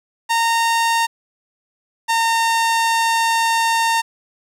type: tone pair in turn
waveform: sawtooth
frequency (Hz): 920 / 913.6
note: A#5 / A#5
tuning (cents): -23 / -35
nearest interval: unison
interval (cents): 12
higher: first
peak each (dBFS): -11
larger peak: neither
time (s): 0.29-1.07 / 2.08-4.02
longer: second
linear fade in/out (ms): 20
effects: low-pass 11000 Hz 12 dB/octave + 8-bit